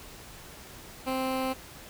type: tone with notch filter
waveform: 15% pulse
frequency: 261.6 Hz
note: C4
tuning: in tune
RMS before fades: -30 dBFS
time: 1.06-1.54 s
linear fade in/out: 20 ms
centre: 6600 Hz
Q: 1.3
effects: pink hiss -47 dBFS RMS until 1.89 s